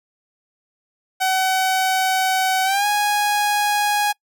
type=tone with pitch glide; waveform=sawtooth; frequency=755 to 828.1 Hz; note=F#5 to G#5; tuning=+35 to -5 cents; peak=-13 dBFS; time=1.2-4.13 s; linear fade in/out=20 ms; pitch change=+160 cents; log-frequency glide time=2.64-2.86 s; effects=noise-tail reverb RT60 0.1 s tail -25 dB re dry